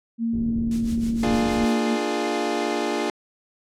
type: tone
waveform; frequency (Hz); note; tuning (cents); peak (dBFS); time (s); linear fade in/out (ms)
sine; 230; A#3; -23; -21; 0.18-1.98; 50
type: low-pass noise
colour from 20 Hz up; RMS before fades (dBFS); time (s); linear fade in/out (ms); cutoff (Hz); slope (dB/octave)
pink; -32; 0.33-1.65; 5; 330; 24
type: noise with tremolo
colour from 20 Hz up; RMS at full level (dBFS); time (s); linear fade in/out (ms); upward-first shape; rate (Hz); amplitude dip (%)
blue; -35; 0.71-1.8; 2; sine; 6.4; 75
type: chord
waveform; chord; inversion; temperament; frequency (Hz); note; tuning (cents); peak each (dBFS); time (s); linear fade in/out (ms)
25% pulse; Bb dominant seventh; none; equal with one note detuned; 233.1 / 297.8 / 349.2 / 415.3; Bb3 / D4 / F4 / Ab4; 0 / +24 / 0 / 0; -27 / -24 / -24 / -24; 1.23-3.1; 2
effects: low-pass 7000 Hz 12 dB/octave